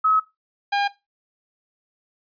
sine / sawtooth tone pair in turn, 1282 / 807.6 Hz, E6 / G#5, -49 / -49 cents, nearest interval minor sixth, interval 800 cents, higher first, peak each -15 dBFS, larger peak neither, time 0.04-0.2 / 0.72-0.88 s, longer neither, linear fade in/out 10 ms, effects noise-tail reverb RT60 0.2 s tail -17 dB re dry + resampled to 11025 Hz

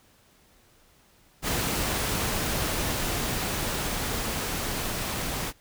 pink noise with level ramp, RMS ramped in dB -27 to -31 dBFS, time 1.42-5.53 s, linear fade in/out 50 ms, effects pink hiss -60 dBFS RMS until 5.6 s

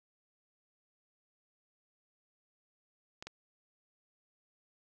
clicks, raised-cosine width 0.2 ms, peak -26 dBFS, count 2, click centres 3.225 / 3.27 s, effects none

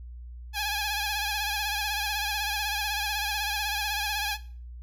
10% pulse tone with vibrato, 830.6 Hz, G#5, in tune, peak -19 dBFS, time 0.53-4.38 s, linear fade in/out 50 ms, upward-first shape sine, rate 16 Hz, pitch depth 59 cents each way, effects noise-tail reverb RT60 0.4 s tail -17 dB re dry + added 60 Hz sine -39 dBFS peak until 4.82 s

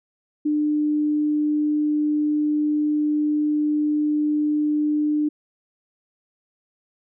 sine tone, 299.7 Hz, D4, 35 cents sharp, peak -18 dBFS, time 0.45-5.29 s, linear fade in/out 10 ms, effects none

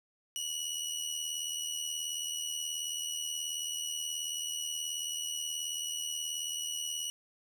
20% pulse tone with amplitude modulation, 2927 Hz, F#7, 19 cents flat, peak -27 dBFS, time 0.36-7.1 s, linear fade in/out 0 ms, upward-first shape sine, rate 78.6 Hz, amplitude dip 50%, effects none

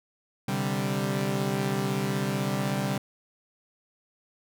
sawtooth chord, C suspended second, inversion none, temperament equal, 130.81 / 146.83 / 196 Hz, C3 / D3 / G3, 0 / 0 / 0 cents, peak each -27 / -28 / -25 dBFS, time 0.48-2.98 s, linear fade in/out 5 ms, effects none

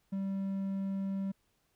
triangle tone, 194.5 Hz, G3, 13 cents flat, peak -30 dBFS, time 0.12-1.32 s, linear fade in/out 10 ms, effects pink hiss -75 dBFS RMS until 1.75 s

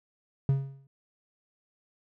triangle tone with exponential decay, 136.5 Hz, C#3, 26 cents flat, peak -17 dBFS, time 0.49-0.87 s, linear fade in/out 2 ms, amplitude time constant 81 ms, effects none

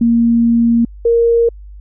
sine tone pair in turn, 233.1 / 466.2 Hz, A#3 / A#4, 0 / 0 cents, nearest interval octave, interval 1200 cents, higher second, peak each -8 dBFS, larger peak neither, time 0.01-0.85 / 1.05-1.49 s, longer first, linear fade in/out 5 ms, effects added 50 Hz sine -31 dBFS peak until 1.8 s

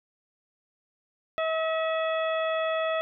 harmonic tone with a mistuned harmonic, 643 Hz, E5, 43 cents flat, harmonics 1 / 2 / 3 / 4 / 5, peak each -26 / -32 / -36 / -38 / -40 dBFS, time 1.38-3.01 s, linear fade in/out 0 ms, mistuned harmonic 5, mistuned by +79 cents, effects none

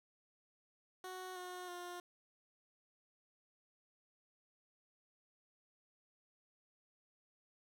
15% pulse tone with pitch steps, 370 / 362 / 354.1 Hz, F#4 / F#4 / F4, 0 / -38 / +24 cents, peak -39 dBFS, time 1.04-2 s, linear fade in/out 2 ms, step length 320 ms, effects none

